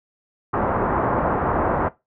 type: low-pass noise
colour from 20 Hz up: white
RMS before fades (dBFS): -21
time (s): 0.53-1.89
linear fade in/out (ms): 10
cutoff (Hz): 1200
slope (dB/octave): 24
effects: noise-tail reverb RT60 0.2 s tail -18 dB re dry + low-pass 2000 Hz 12 dB/octave